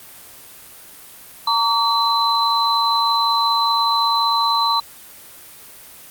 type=tone cluster; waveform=sine; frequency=921 / 1146 / 4032 Hz; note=A#5 / D6 / B7; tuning=-21 / -43 / +35 cents; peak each=-19 dBFS; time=1.47-4.8 s; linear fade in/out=5 ms; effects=white hiss -41 dBFS RMS until 6.1 s + Opus 32 kbps